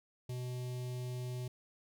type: tone with notch filter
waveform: square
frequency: 125 Hz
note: B2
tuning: 21 cents sharp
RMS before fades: -40 dBFS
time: 0.29-1.48 s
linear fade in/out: 5 ms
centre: 1400 Hz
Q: 0.65
effects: none